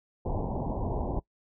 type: low-pass noise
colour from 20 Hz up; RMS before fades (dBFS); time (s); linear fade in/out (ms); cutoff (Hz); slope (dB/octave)
pink; -31; 0.25-1.2; 10; 980; 96
effects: noise-tail reverb RT60 0.1 s tail -23 dB re dry